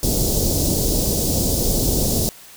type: band-stop noise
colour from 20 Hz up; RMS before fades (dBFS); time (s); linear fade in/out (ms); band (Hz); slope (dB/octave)
pink; -19; 0.03-2.29; 0; 590 to 4700; 24
effects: white hiss -43 dBFS RMS until 2.56 s